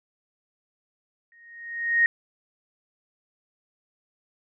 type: tone with exponential growth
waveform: sine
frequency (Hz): 1864.7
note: A#6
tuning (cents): 0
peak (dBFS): -14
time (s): 1.32-2.06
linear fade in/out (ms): 1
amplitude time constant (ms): 160
effects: none